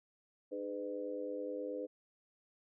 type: harmonic tone with a mistuned harmonic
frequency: 100.8 Hz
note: G2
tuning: 49 cents sharp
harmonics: 3 / 4 / 5 / 6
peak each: -44 / -45 / -40 / -51 dBFS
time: 0.51-1.87 s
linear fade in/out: 20 ms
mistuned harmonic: 4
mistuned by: +48 cents
effects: none